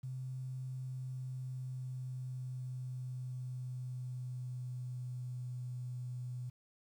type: tone with pitch glide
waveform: sine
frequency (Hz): 129.4 to 124.42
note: C3 to B2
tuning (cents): -19 to +13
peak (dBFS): -39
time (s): 0.03-6.5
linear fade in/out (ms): 10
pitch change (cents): -68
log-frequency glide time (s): 0.7-5.7
effects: 11-bit